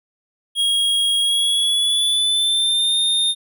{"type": "tone with pitch glide", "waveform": "square", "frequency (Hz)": [3285, 3645], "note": ["G#7", "A#7"], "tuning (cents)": [-20, -40], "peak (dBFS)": -16, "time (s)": [0.55, 3.35], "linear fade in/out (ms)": 50, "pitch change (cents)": 180, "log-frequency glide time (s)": [1.19, 2.97], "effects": []}